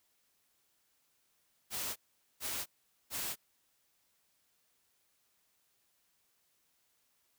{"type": "noise bursts", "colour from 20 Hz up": "white", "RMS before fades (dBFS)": -38, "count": 3, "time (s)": [1.7, 3.36], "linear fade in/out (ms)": 50, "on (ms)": 260, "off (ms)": 440, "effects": ["white hiss -75 dBFS RMS until 7.38 s"]}